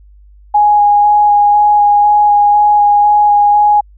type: tone with vibrato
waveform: sine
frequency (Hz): 828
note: G#5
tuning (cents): -5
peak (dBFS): -5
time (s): 0.54-3.81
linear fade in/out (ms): 10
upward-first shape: square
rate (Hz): 2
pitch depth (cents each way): 9
effects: added 50 Hz sine -38 dBFS peak until 3.97 s